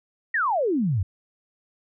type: exponential sweep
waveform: sine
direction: down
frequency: 1938 to 84.7 Hz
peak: -20 dBFS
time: 0.34-1.03 s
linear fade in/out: 5 ms
effects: none